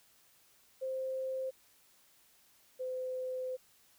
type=tone pair in turn; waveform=sine; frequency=524 / 512 Hz; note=C5 / C5; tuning=+2 / -38 cents; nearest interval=unison; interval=40 cents; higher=first; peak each=-34 / -35 dBFS; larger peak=first; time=0.81-1.51 / 2.79-3.57 s; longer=second; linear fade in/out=20 ms; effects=white hiss -66 dBFS RMS until 3.98 s